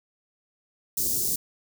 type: band-stop noise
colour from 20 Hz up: white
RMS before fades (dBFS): -26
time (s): 0.97-1.36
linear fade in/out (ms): 5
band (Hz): 420 to 5500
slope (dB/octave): 24
effects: none